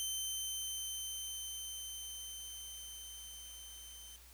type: tone with level ramp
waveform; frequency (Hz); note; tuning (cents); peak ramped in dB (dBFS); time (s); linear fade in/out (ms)
15% pulse; 3090; G7; -26; -29 to -44; 0-4.16; 0
effects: added 60 Hz sine -59 dBFS peak until 4.33 s + white hiss -60 dBFS RMS until 4.33 s